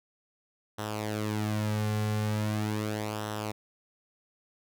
sawtooth tone with flanger, 106.6 Hz, G#2, 46 cents sharp, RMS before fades -31 dBFS, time 0.78-3.52 s, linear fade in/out 10 ms, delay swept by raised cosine 0.43 to 3.23 ms, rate 0.4 Hz, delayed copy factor -0.65, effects none

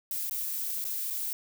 violet noise with dropouts, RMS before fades -33 dBFS, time 0.11-1.33 s, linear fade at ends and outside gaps 1 ms, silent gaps 0.297-0.31 / 0.843-0.85 / 1.102-1.106 s, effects none

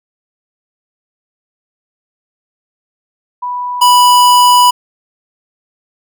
sine / square tone pair in turn, 985 / 985 Hz, B5 / B5, -5 / -5 cents, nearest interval unison, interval 0 cents, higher neither, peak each -16 / -5 dBFS, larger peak second, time 3.42-3.81 / 3.81-4.71 s, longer second, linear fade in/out 10 ms, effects none

